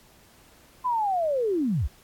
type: linear sweep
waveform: sine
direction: down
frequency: 1025 to 43.65 Hz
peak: -22 dBFS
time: 0.84-1.88 s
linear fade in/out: 20 ms
effects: pink hiss -56 dBFS RMS until 2.03 s + AAC 64 kbps